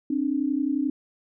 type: tone pair together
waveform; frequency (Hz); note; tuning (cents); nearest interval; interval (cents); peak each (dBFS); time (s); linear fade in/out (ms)
sine; 267.1 / 298.5; C4 / D4; +36 / +28; major second; 192; -25; 0.1-0.9; 5
effects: none